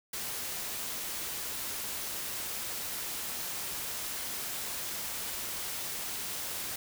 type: noise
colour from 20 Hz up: white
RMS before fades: -37 dBFS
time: 0.13-6.76 s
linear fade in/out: 5 ms
effects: none